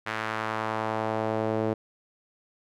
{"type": "tone with band-pass filter sweep", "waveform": "sawtooth", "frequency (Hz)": 110, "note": "A2", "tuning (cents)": 0, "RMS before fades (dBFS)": -29, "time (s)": [0.06, 1.74], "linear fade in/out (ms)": 10, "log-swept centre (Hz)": [1700, 450], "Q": 1.4, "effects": []}